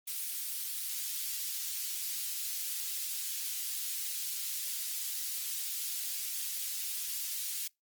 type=high-pass noise; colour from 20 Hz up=white; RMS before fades=-37 dBFS; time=0.07-7.68 s; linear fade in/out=10 ms; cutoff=3300 Hz; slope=12 dB/octave; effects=noise-tail reverb RT60 0.2 s tail -26 dB re dry + Opus 24 kbps